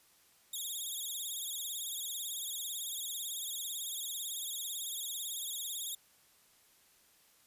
5% pulse tone with vibrato, 3520 Hz, A7, in tune, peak -30 dBFS, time 0.53-5.95 s, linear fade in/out 5 ms, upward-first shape sine, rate 18 Hz, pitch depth 130 cents each way, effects white hiss -66 dBFS RMS until 7.46 s + resampled to 32000 Hz

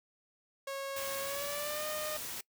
sawtooth tone with pitch glide, 548 to 611.6 Hz, C#5 to D#5, -20 to -30 cents, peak -33 dBFS, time 0.67-2.17 s, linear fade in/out 5 ms, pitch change +190 cents, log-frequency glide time 1.21-1.86 s
white noise, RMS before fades -41 dBFS, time 0.96-2.41 s, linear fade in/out 5 ms
effects noise-tail reverb RT60 0.1 s tail -23 dB re dry

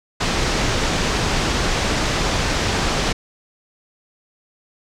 pink low-pass noise, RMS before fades -20 dBFS, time 0.2-3.13 s, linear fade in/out 10 ms, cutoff 6800 Hz, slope 24 dB/octave, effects none

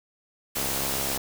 white noise, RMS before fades -29 dBFS, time 0.55-1.18 s, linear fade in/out 10 ms
click train, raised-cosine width 1 ms, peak -19 dBFS, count 42, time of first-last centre 0.57-1.176 s, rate 67.7 Hz
effects none

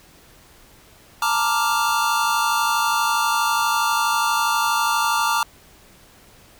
square chord, Bb major seventh, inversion third, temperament equal, 880 / 932.3 / 1174.7 / 1396.9 Hz, A5 / Bb5 / D6 / F6, 0 / 0 / 0 / 0 cents, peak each -26 / -24 / -23 / -25 dBFS, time 1.22-5.43 s, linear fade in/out 2 ms, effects pink hiss -50 dBFS RMS until 6.59 s

